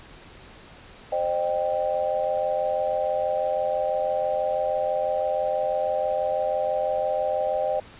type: chord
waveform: sine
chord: C minor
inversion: none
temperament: equal with one note detuned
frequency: 523.3 / 609.4 / 784 Hz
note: C5 / Eb5 / G5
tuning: 0 / -36 / 0 cents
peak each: -27 / -25 / -28 dBFS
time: 1.12-7.8 s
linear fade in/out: 5 ms
effects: pink hiss -47 dBFS RMS until 7.99 s + resampled to 8000 Hz